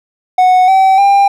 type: tone with pitch steps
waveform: triangle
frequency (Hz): 737 / 766.5 / 797.2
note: F#5 / G5 / G5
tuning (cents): -7 / -39 / +29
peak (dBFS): -3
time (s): 0.38-1.28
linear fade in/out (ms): 5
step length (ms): 300
effects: none